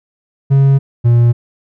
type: tone pair in turn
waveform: triangle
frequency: 137.2 / 118.8 Hz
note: C#3 / A#2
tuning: -17 / +33 cents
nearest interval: major second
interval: 250 cents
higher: first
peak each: -4 dBFS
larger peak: neither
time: 0.5-0.79 / 1.04-1.33 s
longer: neither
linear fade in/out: 20 ms
effects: none